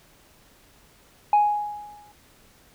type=tone with exponential decay; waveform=sine; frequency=832 Hz; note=G#5; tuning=3 cents sharp; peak=-11 dBFS; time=1.33-2.12 s; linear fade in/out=2 ms; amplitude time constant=170 ms; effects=tanh soft clip ceiling -12 dBFS + pink hiss -56 dBFS RMS until 2.74 s